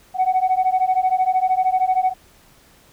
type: beating tone pair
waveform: sine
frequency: 740 / 753 Hz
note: F#5 / F#5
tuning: 0 / +30 cents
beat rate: 13 Hz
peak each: -17 / -17 dBFS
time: 0.14-2.14 s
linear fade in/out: 50 ms
effects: tanh soft clip ceiling -11 dBFS + pink hiss -52 dBFS RMS until 2.92 s